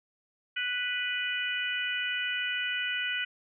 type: harmonic tone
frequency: 493.9 Hz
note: B4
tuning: in tune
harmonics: 3 / 4 / 5 / 6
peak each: -33 / -36 / -35 / -34 dBFS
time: 0.56-3.25 s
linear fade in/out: 10 ms
effects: none